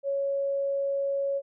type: tone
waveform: sine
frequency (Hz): 555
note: C#5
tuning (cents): +2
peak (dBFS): -25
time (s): 0.03-1.42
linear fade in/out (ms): 50
effects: none